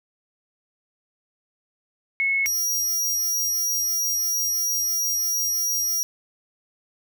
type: tone pair in turn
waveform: sine / sawtooth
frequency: 2191 / 5699 Hz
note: C#7 / F8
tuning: -21 / +34 cents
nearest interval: octave + perfect fourth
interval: 1655 cents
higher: second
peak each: -19 / -19 dBFS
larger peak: neither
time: 2.2-2.46 / 2.46-6.03 s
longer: second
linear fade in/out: 0 ms
effects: none